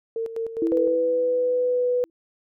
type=tone with tremolo; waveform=sine; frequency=454.3 Hz; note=A#4; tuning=45 cents flat; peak=-24 dBFS; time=0.16-0.96 s; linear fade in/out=2 ms; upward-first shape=square; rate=4.9 Hz; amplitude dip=65%
type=tone with exponential decay; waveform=sine; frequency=329.6 Hz; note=E4; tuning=in tune; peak=-19 dBFS; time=0.62-2.1 s; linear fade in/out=2 ms; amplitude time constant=320 ms
type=tone with pitch glide; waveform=sine; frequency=497.2 to 493.8 Hz; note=B4 to B4; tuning=+12 to 0 cents; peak=-19 dBFS; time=0.72-2.04 s; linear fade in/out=0 ms; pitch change=-12 cents; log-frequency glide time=1.65-1.88 s
effects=none